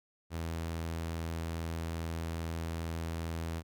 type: tone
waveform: sawtooth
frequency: 82.41 Hz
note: E2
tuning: in tune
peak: -31 dBFS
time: 0.3-3.63 s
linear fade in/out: 50 ms
effects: none